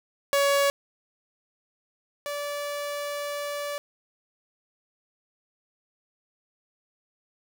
sawtooth tone pair in turn, 562 / 579.1 Hz, C#5 / D5, +24 / -24 cents, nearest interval minor second, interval 52 cents, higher second, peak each -16 / -26 dBFS, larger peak first, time 0.33-0.7 / 2.26-3.78 s, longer second, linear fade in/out 0 ms, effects none

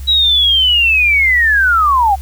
sine linear sweep, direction down, 3900 to 748 Hz, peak -8 dBFS, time 0.07-2.16 s, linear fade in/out 20 ms, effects added 68 Hz sine -23 dBFS peak until 2.21 s + white hiss -41 dBFS RMS until 2.21 s

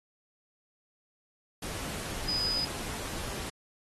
sine tone in noise, 4978 Hz, D#8, in tune, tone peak -28 dBFS, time 2.28-2.65 s, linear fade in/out 5 ms, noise pink, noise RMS -38 dBFS, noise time 1.62-3.5 s, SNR +7 dB, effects AAC 32 kbps

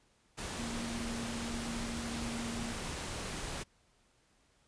sine tone in noise, 233.1 Hz, A#3, in tune, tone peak -39 dBFS, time 0.58-2.73 s, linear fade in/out 20 ms, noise pink, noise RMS -40 dBFS, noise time 0.37-3.64 s, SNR -2 dB, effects pink hiss -70 dBFS RMS until 4.67 s + resampled to 22050 Hz

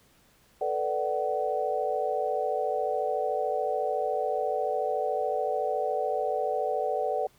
sine chord, B minor seventh, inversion third, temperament equal with one note detuned, 440 / 493.9 / 587.3 / 752.5 Hz, A4 / B4 / D5 / F#5, 0 / 0 / 0 / +29 cents, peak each -32 / -32 / -31 / -30 dBFS, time 0.61-7.27 s, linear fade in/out 5 ms, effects pink hiss -62 dBFS RMS until 7.38 s

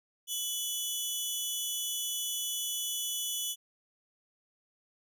15% pulse tone pair together, 2988 / 3407 Hz, F#7 / G#7, +16 / +44 cents, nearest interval major second, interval 228 cents, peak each -28 dBFS, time 0.27-3.56 s, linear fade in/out 50 ms, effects none

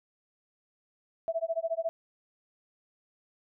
sine tone with tremolo, 659.3 Hz, E5, in tune, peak -25 dBFS, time 1.28-1.89 s, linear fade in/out 0 ms, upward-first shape sine, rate 14 Hz, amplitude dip 100%, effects none

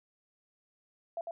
sine tone with echo, 673 Hz, E5, 36 cents sharp, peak -33 dBFS, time 1.17-1.21 s, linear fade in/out 2 ms, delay 100 ms, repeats 1, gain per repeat -3 dB, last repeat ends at 1.31 s, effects none

